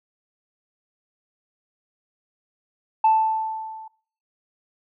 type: tone with level ramp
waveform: sine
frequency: 880 Hz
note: A5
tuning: in tune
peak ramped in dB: -11 to -37 dBFS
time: 3.04-3.88 s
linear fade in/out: 5 ms
effects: noise-tail reverb RT60 0.5 s tail -24 dB re dry + tanh soft clip ceiling -10 dBFS